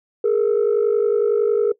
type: tone pair together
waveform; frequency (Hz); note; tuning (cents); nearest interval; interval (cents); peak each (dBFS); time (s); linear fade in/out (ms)
sine; 415.3 / 466.2; G#4 / A#4; 0 / 0; major second; 200; -16; 0.24-1.72; 5
effects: noise-tail reverb RT60 0.1 s tail -20 dB re dry + tanh soft clip ceiling -11 dBFS